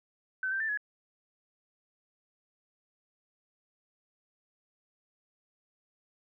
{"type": "tone with pitch steps", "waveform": "sine", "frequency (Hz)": [1525, 1568, 1774, 1689], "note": ["G6", "G6", "A6", "G#6"], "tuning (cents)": [-48, 0, 14, 29], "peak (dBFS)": -29, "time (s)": [0.43, 0.774], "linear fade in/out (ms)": 2, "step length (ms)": 86, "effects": []}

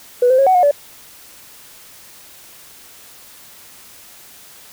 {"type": "tone with pitch steps", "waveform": "sine", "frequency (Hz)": [491.6, 517, 545, 748, 720, 576], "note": ["B4", "C5", "C#5", "F#5", "F#5", "D5"], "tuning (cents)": [-8, -21, -29, 19, -47, -34], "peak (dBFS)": -8, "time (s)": [0.22, 0.712], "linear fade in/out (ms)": 5, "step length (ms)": 82, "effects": ["tanh soft clip ceiling -4 dBFS", "white hiss -42 dBFS RMS until 4.72 s"]}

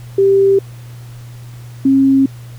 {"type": "tone pair in turn", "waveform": "sine", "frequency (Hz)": [392, 270.3], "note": ["G4", "C#4"], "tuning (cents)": [0, -44], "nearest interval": "tritone", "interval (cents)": 644, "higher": "first", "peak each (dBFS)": -7, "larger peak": "neither", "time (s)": [[0.18, 0.59], [1.85, 2.26]], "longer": "neither", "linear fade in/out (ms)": 5, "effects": ["added 120 Hz sine -30 dBFS peak until 2.58 s", "pink hiss -44 dBFS RMS until 2.58 s"]}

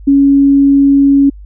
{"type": "tone", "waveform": "sine", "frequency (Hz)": 278.4, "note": "C#4", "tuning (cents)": 8, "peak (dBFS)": -4, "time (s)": [0.07, 1.3], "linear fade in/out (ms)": 10, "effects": ["added 50 Hz sine -29 dBFS peak until 1.45 s"]}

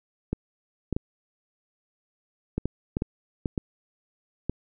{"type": "clicks", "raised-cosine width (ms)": 3, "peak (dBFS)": -13, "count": 10, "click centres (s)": [0.33, 0.927, 0.965, 2.58, 2.656, 2.969, 3.021, 3.458, 3.578, 4.496], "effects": []}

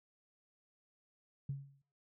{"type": "tone with exponential decay", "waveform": "sine", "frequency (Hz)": 138.59, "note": "C#3", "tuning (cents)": 0, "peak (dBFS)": -33, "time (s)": [1.49, 1.82], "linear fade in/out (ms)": 5, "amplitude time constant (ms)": 70, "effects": ["noise-tail reverb RT60 0.6 s tail -23 dB re dry", "tanh soft clip ceiling -29 dBFS"]}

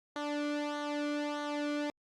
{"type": "tone with flanger", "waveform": "sawtooth", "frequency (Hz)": 293.7, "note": "D4", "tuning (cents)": 0, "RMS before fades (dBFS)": -35, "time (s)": [0.16, 1.9], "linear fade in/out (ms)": 0, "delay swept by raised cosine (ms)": [0.39, 1.1], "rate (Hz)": 1.6, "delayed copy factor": -0.75, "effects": ["low-pass 5000 Hz 12 dB/octave", "Opus 48 kbps"]}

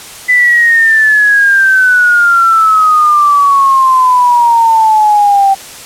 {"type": "exponential sweep", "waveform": "sine", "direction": "down", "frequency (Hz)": [2005, 776], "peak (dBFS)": -4, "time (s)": [0.28, 5.55], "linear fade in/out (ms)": 20, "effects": ["white hiss -29 dBFS RMS until 5.85 s", "low-pass 11000 Hz 12 dB/octave"]}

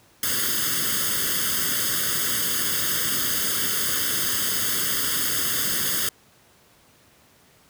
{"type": "noise with comb filter", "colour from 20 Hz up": "white", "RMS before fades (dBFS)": -24, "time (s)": [0.23, 6.09], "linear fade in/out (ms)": 2, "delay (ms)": 0.61, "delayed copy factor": 0.95, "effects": ["pink hiss -56 dBFS RMS until 7.69 s", "high-pass 80 Hz 12 dB/octave"]}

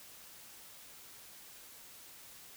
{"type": "silence", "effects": ["white hiss -54 dBFS RMS until 2.56 s"]}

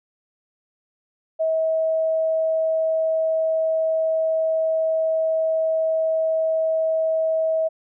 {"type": "tone", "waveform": "sine", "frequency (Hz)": 642, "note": "E5", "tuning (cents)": -46, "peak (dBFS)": -18, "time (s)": [1.39, 7.69], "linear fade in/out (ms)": 20, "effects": []}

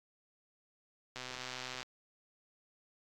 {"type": "click train", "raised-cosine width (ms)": 0.2, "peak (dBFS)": -25, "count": 86, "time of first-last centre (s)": [1.16, 1.829], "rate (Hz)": 127, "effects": ["AAC 48 kbps"]}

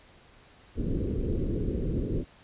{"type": "low-pass noise", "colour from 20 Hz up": "pink", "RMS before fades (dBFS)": -29, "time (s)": [0.75, 2.25], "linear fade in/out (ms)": 50, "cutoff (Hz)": 470, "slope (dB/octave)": 48, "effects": ["pink hiss -56 dBFS RMS until 2.43 s", "resampled to 8000 Hz"]}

